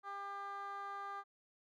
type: tone with band-pass filter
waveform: 15% pulse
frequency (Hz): 399.3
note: G4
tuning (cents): +32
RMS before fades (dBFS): -45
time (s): 0.03-1.24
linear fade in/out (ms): 50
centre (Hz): 1100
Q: 2.6
effects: none